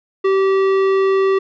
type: tone with tanh clipping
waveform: triangle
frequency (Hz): 386.5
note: G4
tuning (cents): -24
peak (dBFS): -14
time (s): 0.24-1.39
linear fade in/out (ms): 10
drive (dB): 18
effects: none